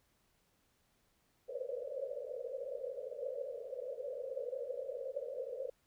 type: band-pass noise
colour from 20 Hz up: pink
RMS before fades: -42 dBFS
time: 1.48-5.7 s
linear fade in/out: 5 ms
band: 480 to 570 Hz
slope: 96 dB/octave
effects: pink hiss -75 dBFS RMS until 5.86 s